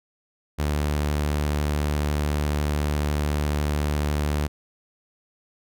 sawtooth tone, 74 Hz, D2, 14 cents sharp, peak -18 dBFS, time 0.58-4.48 s, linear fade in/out 20 ms, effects none

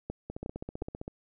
two click trains, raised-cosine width 2 ms, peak -21 / -24 dBFS, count 3 / 13, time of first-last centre 0.1-0.822 / 0.3-1.079 s, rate 2.77 / 15.4 Hz, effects none

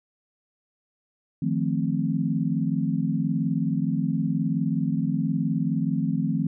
sine chord, F dominant seventh, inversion third, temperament equal, 155.56 / 174.61 / 220 / 261.6 Hz, Eb3 / F3 / A3 / C4, 0 / 0 / 0 / 0 cents, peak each -27 / -27 / -28 / -28 dBFS, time 1.42-6.47 s, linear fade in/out 5 ms, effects none

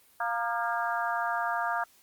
harmonic tone with a mistuned harmonic, 233.1 Hz, A#3, in tune, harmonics 3 / 4 / 5 / 6 / 7, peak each -32 / -33 / -34 / -35 / -35 dBFS, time 0.2-1.84 s, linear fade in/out 5 ms, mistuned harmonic 5, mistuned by +48 cents, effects white hiss -61 dBFS RMS until 2.02 s + Opus 32 kbps

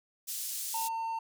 white band-pass noise, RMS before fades -37 dBFS, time 0.27-0.89 s, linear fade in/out 20 ms, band 5000 to 15000 Hz, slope 12 dB/octave
triangle tone, 905 Hz, A5, 48 cents sharp, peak -30 dBFS, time 0.74-1.19 s, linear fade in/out 5 ms
effects none

